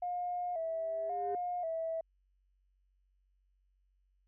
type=tone with vibrato; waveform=sine; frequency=682 Hz; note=F5; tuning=41 cents flat; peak=-33 dBFS; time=0.02-2.01 s; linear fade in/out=5 ms; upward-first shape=square; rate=0.93 Hz; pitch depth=76 cents each way
type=tone with exponential growth; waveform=sine; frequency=404.2 Hz; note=G#4; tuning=47 cents flat; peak=-33 dBFS; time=0.47-1.35 s; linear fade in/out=2 ms; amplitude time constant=190 ms
effects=tanh soft clip ceiling -26 dBFS + added 47 Hz sine -70 dBFS peak until 4.27 s